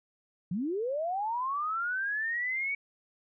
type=linear sweep; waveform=sine; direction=up; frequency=160 to 2262 Hz; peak=-29 dBFS; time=0.51-2.75 s; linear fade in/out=5 ms; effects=none